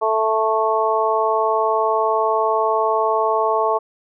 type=harmonic tone; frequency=220 Hz; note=A3; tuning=in tune; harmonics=2 / 3 / 4 / 5; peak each=-21 / -21 / -21 / -21 dBFS; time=0.01-3.79 s; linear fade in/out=20 ms; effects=none